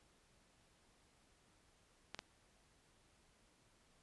clicks, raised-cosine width 0.2 ms, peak -27 dBFS, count 2, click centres 2.146 / 2.191 s, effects pink hiss -72 dBFS RMS until 4.02 s + resampled to 24000 Hz

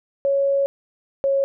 sine tone pair in turn, 554.4 / 549 Hz, C#5 / C#5, 0 / -17 cents, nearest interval unison, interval 17 cents, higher first, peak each -16 dBFS, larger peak neither, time 0.25-0.66 / 1.24-1.44 s, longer first, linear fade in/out 0 ms, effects none

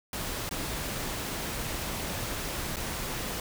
pink noise with dropouts, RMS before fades -34 dBFS, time 0.13-3.4 s, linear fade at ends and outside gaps 2 ms, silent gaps 0.492-0.51 / 2.76-2.767 s, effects none

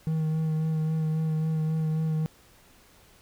triangle tone with vibrato, 157.9 Hz, D#3, 26 cents sharp, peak -22 dBFS, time 0.07-2.26 s, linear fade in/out 0 ms, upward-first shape sine, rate 3.7 Hz, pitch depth 18 cents each way, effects pink hiss -57 dBFS RMS until 3.21 s

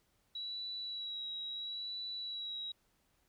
sine tone with vibrato, 3900 Hz, B7, 23 cents flat, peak -39 dBFS, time 0.35-2.72 s, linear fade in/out 5 ms, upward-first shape sine, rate 0.74 Hz, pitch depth 25 cents each way, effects pink hiss -75 dBFS RMS until 3.28 s

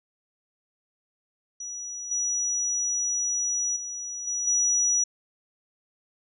sine tone with level steps, 5850 Hz, F#8, 21 cents flat, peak -33 / -24 / -32 / -26 / -20 dBFS, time 1.6-5.04 s, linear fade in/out 5 ms, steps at 2.11 / 3.76 / 4.27 / 4.47 s, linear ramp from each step 5 ms, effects none

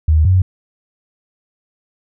sine tone pair in turn, 78 / 92.76 Hz, D#2 / F#2, +5 / +5 cents, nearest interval minor third, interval 300 cents, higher second, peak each -8 dBFS, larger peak neither, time 0.08-0.25 / 0.25-0.42 s, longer neither, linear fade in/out 5 ms, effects none

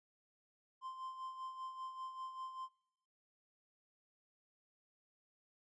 triangle tone with tremolo, 1043 Hz, C6, 6 cents flat, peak -40 dBFS, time 0.81-2.69 s, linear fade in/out 50 ms, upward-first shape sine, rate 5.1 Hz, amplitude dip 60%, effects noise-tail reverb RT60 0.9 s tail -26 dB re dry + resampled to 22050 Hz

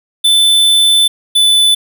square tone pair in turn, 3520 / 3496 Hz, A7 / A7, 0 / -12 cents, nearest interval unison, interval 12 cents, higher first, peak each -7 dBFS, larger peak neither, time 0.24-1.08 / 1.35-1.75 s, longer first, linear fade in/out 10 ms, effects none

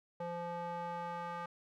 square tone with band-pass filter sweep, 172.6 Hz, F3, 20 cents flat, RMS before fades -41 dBFS, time 0.2-1.46 s, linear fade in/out 5 ms, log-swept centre 670 to 1100 Hz, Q 2.4, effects none

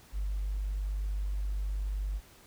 sine tone, 49.61 Hz, G1, 21 cents sharp, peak -29 dBFS, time 0.12-2.21 s, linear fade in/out 50 ms, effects tanh soft clip ceiling -25 dBFS + pink hiss -57 dBFS RMS until 2.46 s

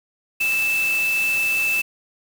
sine tone in noise, 2637 Hz, E7, in tune, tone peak -18 dBFS, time 0.4-1.82 s, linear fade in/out 10 ms, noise white, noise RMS -31 dBFS, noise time 0.4-1.82 s, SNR +10 dB, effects none

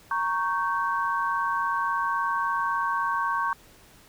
sine chord, G diminished, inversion first, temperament equal with one note detuned, 932.3 / 1108.7 / 1549.1 Hz, Bb5 / Db6 / G6, 0 / 0 / -21 cents, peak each -29 / -26 / -30 dBFS, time 0.11-3.53 s, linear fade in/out 2 ms, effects pink hiss -54 dBFS RMS until 4.08 s

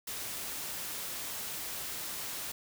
white noise, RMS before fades -39 dBFS, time 0.07-2.52 s, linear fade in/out 5 ms, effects none

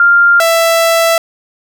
sine / sawtooth tone pair in turn, 1396.9 / 663.3 Hz, F6 / E5, 0 / +11 cents, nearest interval octave + minor second, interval 1289 cents, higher first, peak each -4 dBFS, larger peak neither, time 0-0.4 / 0.4-1.18 s, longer second, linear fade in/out 2 ms, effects none

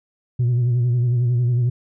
sine tone with vibrato, 121.7 Hz, B2, 25 cents flat, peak -13 dBFS, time 0.39-1.7 s, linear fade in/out 10 ms, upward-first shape sine, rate 11 Hz, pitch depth 52 cents each way, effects tanh soft clip ceiling -14 dBFS

